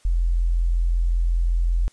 sine tone, 42.67 Hz, F1, 39 cents flat, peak -17 dBFS, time 0.05-1.88 s, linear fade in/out 0 ms, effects white hiss -57 dBFS RMS until 1.92 s + resampled to 22050 Hz

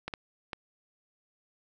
clicks, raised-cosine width 0.3 ms, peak -19 dBFS, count 3, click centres 0.08 / 0.138 / 0.532 s, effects none

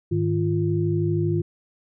sine tone cluster, 103.9 / 156.6 / 346.6 Hz, G#2 / D#3 / F4, +1 / +11 / -13 cents, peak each -24 dBFS, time 0.11-1.42 s, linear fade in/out 10 ms, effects none

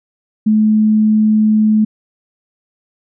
sine tone, 215.3 Hz, A3, 37 cents flat, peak -8 dBFS, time 0.46-1.85 s, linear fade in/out 10 ms, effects none

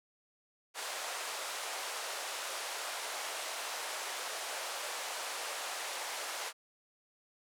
pink band-pass noise, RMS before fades -40 dBFS, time 0.74-6.53 s, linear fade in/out 50 ms, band 550 to 11000 Hz, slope 24 dB/octave, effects none

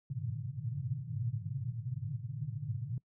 white band-pass noise, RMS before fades -38 dBFS, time 0.1-2.98 s, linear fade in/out 2 ms, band 100 to 150 Hz, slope 96 dB/octave, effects noise-tail reverb RT60 0.1 s tail -23 dB re dry

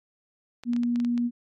clicks, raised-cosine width 0.2 ms, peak -24 dBFS, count 8, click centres 0.636 / 0.734 / 0.764 / 0.834 / 0.959 / 1.001 / 1.048 / 1.178 s
sine tone, 239.7 Hz, A#3, 48 cents sharp, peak -22 dBFS, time 0.65-1.31 s, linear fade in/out 50 ms
effects MP3 96 kbps

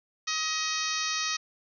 harmonic tone, 631 Hz, D#5, 24 cents sharp, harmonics 2 / 3 / 4 / 5 / 6 / 7 / 8 / 9 / 10, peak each -35 / -36 / -36 / -40 / -36 / -36 / -38 / -35 / -39 dBFS, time 0.27-1.37 s, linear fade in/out 10 ms, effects none

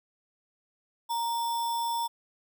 sine tone with sample-and-hold, 932.3 Hz, A#5, in tune, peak -27 dBFS, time 1.09-2.08 s, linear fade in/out 20 ms, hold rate 4410 Hz, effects none

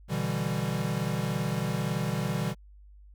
square chord, E minor seventh, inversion second, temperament equal, 123.47 / 146.83 / 164.81 / 196 Hz, B2 / D3 / E3 / G3, 0 / 0 / 0 / 0 cents, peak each -34 dBFS, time 0.08-2.55 s, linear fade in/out 50 ms, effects added 50 Hz sine -49 dBFS peak until 3.14 s

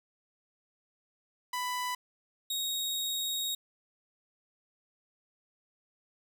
sawtooth tone pair in turn, 994 / 3763 Hz, B5 / A#7, +11 / +16 cents, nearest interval octave + major seventh, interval 2305 cents, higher second, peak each -28 dBFS, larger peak neither, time 1.53-1.95 / 2.5-3.55 s, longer second, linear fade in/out 5 ms, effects none

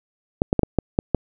clicks, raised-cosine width 2 ms, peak -3 dBFS, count 7, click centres 0.419 / 0.529 / 0.593 / 0.633 / 0.787 / 0.989 / 1.147 s, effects none

